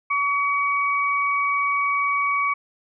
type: tone pair together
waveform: sine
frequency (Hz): 1134.4 / 2261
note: C#6 / C#7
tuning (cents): +40 / +34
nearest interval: octave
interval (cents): 1194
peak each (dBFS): -21 / -23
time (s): 0.1-2.54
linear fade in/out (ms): 10
effects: none